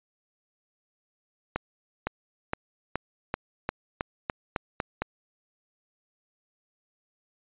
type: accelerating click train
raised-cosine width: 0.5 ms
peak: -12 dBFS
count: 11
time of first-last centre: 1.56-5.02 s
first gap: 510 ms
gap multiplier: 0.91
effects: resampled to 8000 Hz